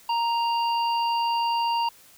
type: harmonic tone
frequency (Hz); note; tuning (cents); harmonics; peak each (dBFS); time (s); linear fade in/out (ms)
932.3; A#5; 0; 1 / 3 / 5; -22 / -32 / -36; 0.09-1.89; 5
effects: white hiss -53 dBFS RMS until 2.17 s